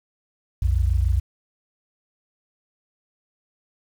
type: tone pair together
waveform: sine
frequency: 60.87 / 87.6 Hz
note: B1 / F2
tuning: -24 / +6 cents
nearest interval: tritone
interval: 630 cents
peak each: -19 / -21 dBFS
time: 0.62-1.2 s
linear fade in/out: 5 ms
effects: 8-bit